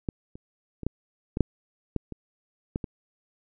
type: clicks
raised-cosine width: 3 ms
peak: -15 / -29 / -23 / -13 / -15 / -6 / -13 / -23 / -15 / -19 dBFS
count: 10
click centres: 0.088 / 0.355 / 0.833 / 0.866 / 1.371 / 1.407 / 1.963 / 2.123 / 2.759 / 2.842 s
effects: none